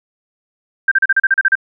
sine tone bursts, 1575 Hz, G6, 8 cents sharp, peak -8 dBFS, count 10, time 0.88-1.554 s, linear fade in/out 5 ms, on 35 ms, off 36 ms, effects none

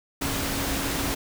sine tone in noise, 277.2 Hz, C#4, in tune, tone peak -33 dBFS, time 0.21-1.15 s, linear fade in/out 10 ms, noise pink, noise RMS -28 dBFS, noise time 0.21-1.15 s, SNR -8 dB, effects none

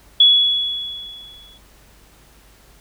sine tone with exponential decay, 3382 Hz, G#7, 31 cents sharp, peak -6 dBFS, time 0.2-1.58 s, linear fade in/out 5 ms, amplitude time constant 300 ms, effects added 50 Hz sine -51 dBFS peak until 2.8 s + pink hiss -51 dBFS RMS until 2.8 s

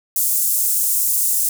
pink high-pass noise, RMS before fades -18 dBFS, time 0.16-1.49 s, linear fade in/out 2 ms, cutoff 8000 Hz, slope 24 dB/octave, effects none

